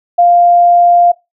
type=tone; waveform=sine; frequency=698.5 Hz; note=F5; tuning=in tune; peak=-4 dBFS; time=0.18-1.12 s; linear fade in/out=10 ms; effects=noise-tail reverb RT60 0.2 s tail -21 dB re dry